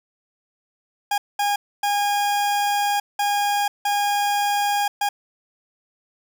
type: tone bursts at uneven times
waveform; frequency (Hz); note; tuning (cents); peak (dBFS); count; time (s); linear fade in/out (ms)
40% pulse; 817; G#5; -29; -18; 6; 1.11-1.18 / 1.39-1.56 / 1.83-3 / 3.19-3.68 / 3.85-4.88 / 5.01-5.09; 5
effects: 8-bit